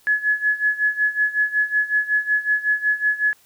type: tone with tremolo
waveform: sine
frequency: 1700 Hz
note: G#6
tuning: 40 cents sharp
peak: -14 dBFS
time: 0.07-3.33 s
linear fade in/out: 0 ms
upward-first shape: sine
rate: 5.4 Hz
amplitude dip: 85%
effects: white hiss -56 dBFS RMS until 3.45 s